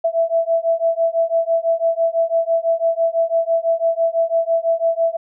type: beating tone pair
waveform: sine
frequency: 660 / 666 Hz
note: E5 / E5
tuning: +2 / +18 cents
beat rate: 6 Hz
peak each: -18 dBFS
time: 0.04-5.17 s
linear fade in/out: 10 ms
effects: none